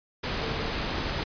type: tone in noise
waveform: sine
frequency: 447.3 Hz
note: A4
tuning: 28 cents sharp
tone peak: -37 dBFS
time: 0.42-0.71 s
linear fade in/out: 10 ms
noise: pink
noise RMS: -30 dBFS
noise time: 0.23-1.24 s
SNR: -10 dB
effects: resampled to 11025 Hz